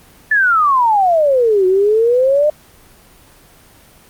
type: exponential two-way sweep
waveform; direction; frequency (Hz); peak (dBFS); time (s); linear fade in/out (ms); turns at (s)
sine; down then up; 1768 to 364.9 to 612; -9; 0.31-2.5; 5; 1.66
effects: pink hiss -45 dBFS RMS until 4.09 s + Opus 24 kbps